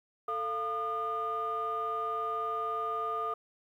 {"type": "tone cluster", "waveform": "sine", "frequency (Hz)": [444.1, 693, 1217], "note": ["A4", "F5", "D#6"], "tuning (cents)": [16, -14, -39], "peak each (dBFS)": [-37, -38, -31], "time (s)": [0.28, 3.34], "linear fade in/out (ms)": 5, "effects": ["tanh soft clip ceiling -25 dBFS", "11-bit"]}